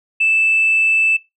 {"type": "tone", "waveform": "sine", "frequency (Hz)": 2637, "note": "E7", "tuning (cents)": 0, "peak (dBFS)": -11, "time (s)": [0.2, 1.17], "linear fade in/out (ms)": 10, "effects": ["noise-tail reverb RT60 0.2 s tail -19 dB re dry", "tanh soft clip ceiling -7 dBFS"]}